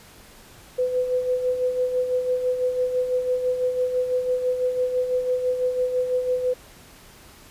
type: tone with tremolo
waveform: sine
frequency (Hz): 503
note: B4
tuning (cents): +32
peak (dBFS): -18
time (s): 0.78-6.54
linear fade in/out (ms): 10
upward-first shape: sine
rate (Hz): 6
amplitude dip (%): 55
effects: pink hiss -48 dBFS RMS until 7.5 s + resampled to 32000 Hz